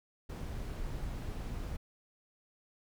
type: noise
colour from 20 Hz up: brown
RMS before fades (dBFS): -39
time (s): 0.29-1.77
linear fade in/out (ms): 10
effects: none